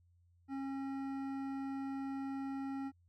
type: tone with hard clipping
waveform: sine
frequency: 271.7 Hz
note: C#4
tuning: 35 cents flat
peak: -40 dBFS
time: 0.48-2.92 s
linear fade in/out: 50 ms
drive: 12 dB
effects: added 87 Hz sine -66 dBFS peak until 3.08 s

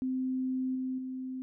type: tone with level steps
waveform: sine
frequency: 258.7 Hz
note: C4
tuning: 19 cents flat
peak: -29 / -31 / -35 dBFS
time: 0.02-1.42 s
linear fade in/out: 0 ms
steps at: 0.75 / 0.98 s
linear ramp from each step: 5 ms
effects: none

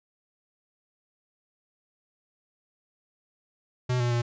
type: tone with pitch steps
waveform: square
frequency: 125.4 / 121 / 119.2 Hz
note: B2 / B2 / A#2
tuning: +27 / -35 / +39 cents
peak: -24 dBFS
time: 3.89-4.22 s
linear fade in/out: 10 ms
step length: 110 ms
effects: resampled to 16000 Hz

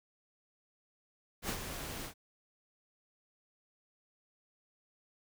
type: noise with ADSR envelope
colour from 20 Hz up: pink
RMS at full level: -35 dBFS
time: 1.42-2.14 s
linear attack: 73 ms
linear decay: 69 ms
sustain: -7 dB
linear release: 89 ms
effects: none

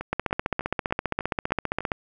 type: two click trains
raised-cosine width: 0.5 ms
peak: -9 / -17 dBFS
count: 28 / 7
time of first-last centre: 0.13-1.918 / 0.01-1.806 s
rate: 15.1 / 3.34 Hz
effects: none

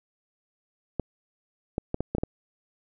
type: clicks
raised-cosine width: 2 ms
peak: -13 dBFS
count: 7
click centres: 0.997 / 1.781 / 1.944 / 2.006 / 2.15 / 2.183 / 2.235 s
effects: none

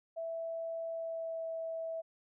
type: tone with pitch glide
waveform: sine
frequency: 659.3 to 653.6 Hz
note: E5 to E5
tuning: 0 to -15 cents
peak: -36 dBFS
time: 0.16-2.02 s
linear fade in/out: 20 ms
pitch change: -15 cents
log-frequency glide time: 0.9-1.47 s
effects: none

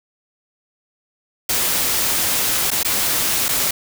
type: noise with dropouts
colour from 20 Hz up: white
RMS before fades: -19 dBFS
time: 1.49-3.71 s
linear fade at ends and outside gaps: 5 ms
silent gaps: 2.705-2.714 / 2.832-2.847 / 3.484-3.489 s
effects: none

